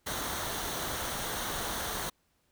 pink noise with comb filter, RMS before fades -35 dBFS, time 0.06-2.1 s, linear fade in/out 10 ms, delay 0.4 ms, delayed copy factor -0.5, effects pink hiss -73 dBFS RMS until 2.51 s

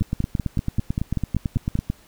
two click trains, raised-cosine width 5 ms, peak -10 / -10 dBFS, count 18 / 10, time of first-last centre 0.02-1.901 / 0.01-1.754 s, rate 9.04 / 5.16 Hz, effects pink hiss -53 dBFS RMS until 2.07 s

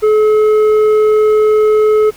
sine tone with tanh clipping, 428.6 Hz, A4, 45 cents flat, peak -8 dBFS, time 0.02-2.11 s, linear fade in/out 20 ms, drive 7 dB, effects pink hiss -39 dBFS RMS until 2.16 s

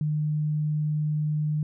sine tone, 151.6 Hz, D#3, 45 cents flat, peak -23 dBFS, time 0.01-1.63 s, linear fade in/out 2 ms, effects none

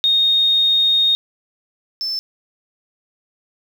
sine tone pair in turn, 3707 / 5282 Hz, A#7 / E8, -10 / +3 cents, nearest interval tritone, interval 613 cents, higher second, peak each -12 / -20 dBFS, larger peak first, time 0.04-1.15 / 2.01-2.19 s, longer first, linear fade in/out 0 ms, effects 7-bit

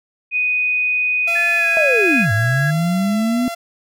sine tone, 2489 Hz, D#7, in tune, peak -15 dBFS, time 0.31-2.26 s, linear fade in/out 50 ms
sawtooth tone with vibrato, 678 Hz, E5, 49 cents sharp, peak -21 dBFS, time 1.27-3.55 s, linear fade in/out 10 ms, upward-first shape triangle, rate 1.4 Hz, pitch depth 20 cents each way
sine tone with pitch glide, 1730 to 1651.9 Hz, A6 to G#6, -30 to -10 cents, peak -19 dBFS, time 1.35-2.71 s, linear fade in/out 10 ms, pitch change -80 cents, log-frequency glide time 1.58-1.66 s
sine linear two-way sweep, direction down then up, 659.3 to 101.4 to 253.5 Hz, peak -15 dBFS, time 1.77-3.48 s, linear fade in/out 0 ms, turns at 2.32 s
effects none

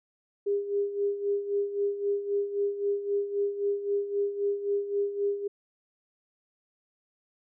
sine tone with tremolo, 404.1 Hz, G#4, 47 cents flat, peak -23 dBFS, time 0.46-5.48 s, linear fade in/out 10 ms, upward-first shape sine, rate 3.8 Hz, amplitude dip 70%, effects none

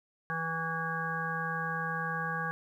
harmonic tone with a mistuned harmonic, 163.8 Hz, E3, 11 cents flat, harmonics 1 / 3 / 5 / 7 / 9 / 10, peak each -38 / -43 / -40 / -37 / -42 / -35 dBFS, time 0.3-2.51 s, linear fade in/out 0 ms, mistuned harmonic 7, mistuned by -18 cents, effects 11-bit

